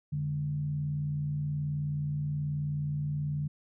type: tone with frequency modulation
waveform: sine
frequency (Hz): 146.83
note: D3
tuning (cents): 0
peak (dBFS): -29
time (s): 0.12-3.48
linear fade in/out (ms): 10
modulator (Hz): 58.8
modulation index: 0.38
effects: none